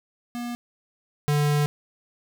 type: tone pair in turn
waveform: square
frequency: 240.1 / 147.08 Hz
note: B3 / D3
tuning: -49 / +3 cents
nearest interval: minor sixth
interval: 848 cents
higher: first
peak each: -30 / -20 dBFS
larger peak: second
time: 0.35-0.55 / 1.28-1.66 s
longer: second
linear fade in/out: 0 ms
effects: none